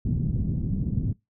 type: low-pass noise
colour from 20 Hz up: white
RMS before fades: -26 dBFS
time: 0.05-1.13 s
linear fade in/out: 5 ms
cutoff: 200 Hz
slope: 24 dB/octave
effects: noise-tail reverb RT60 0.2 s tail -24 dB re dry